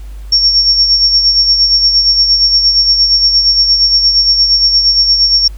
sine tone with tremolo, 5490 Hz, F8, 31 cents flat, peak -4 dBFS, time 0.32-5.48 s, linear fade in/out 5 ms, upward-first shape sine, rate 8.6 Hz, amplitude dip 50%, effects added 50 Hz sine -24 dBFS peak until 5.57 s + pink hiss -45 dBFS RMS until 5.57 s

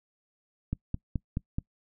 click train, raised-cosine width 5 ms, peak -17 dBFS, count 5, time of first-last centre 0.73-1.585 s, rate 4.68 Hz, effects noise-tail reverb RT60 0.1 s tail -24 dB re dry

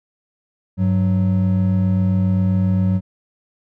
triangle tone pair together, 98.5 / 185.94 Hz, G2 / F#3, +9 / +9 cents, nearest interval major seventh, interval 1100 cents, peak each -15 dBFS, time 0.77-3.01 s, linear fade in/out 50 ms, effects none

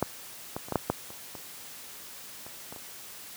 clicks, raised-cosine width 1 ms, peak -10 / -18 / -28 / -15 / -9 / -10 / -29 / -26 / -30 / -27 / -30 dBFS, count 11, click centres 0.026 / 0.565 / 0.685 / 0.723 / 0.757 / 0.9 / 1.104 / 1.352 / 2.465 / 2.725 / 2.762 s, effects white hiss -45 dBFS RMS until 3.36 s + high-pass 80 Hz 12 dB/octave

